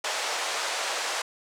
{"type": "band-pass noise", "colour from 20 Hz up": "pink", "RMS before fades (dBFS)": -30, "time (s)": [0.04, 1.22], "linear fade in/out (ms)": 5, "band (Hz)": [550, 8200], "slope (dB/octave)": 24, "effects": []}